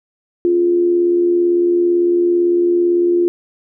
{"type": "tone with amplitude modulation", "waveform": "sine", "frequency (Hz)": 349.2, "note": "F4", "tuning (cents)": 0, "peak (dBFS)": -9, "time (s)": [0.45, 3.28], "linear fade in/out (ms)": 0, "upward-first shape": "sine", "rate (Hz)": 77.9, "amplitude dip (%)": 40, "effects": []}